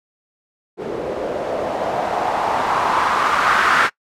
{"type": "noise with low-pass filter sweep", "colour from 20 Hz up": "blue", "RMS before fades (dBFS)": -19, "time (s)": [0.77, 3.9], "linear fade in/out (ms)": 50, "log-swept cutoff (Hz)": [430, 1500], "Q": 2.9, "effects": ["noise-tail reverb RT60 0.1 s tail -22 dB re dry"]}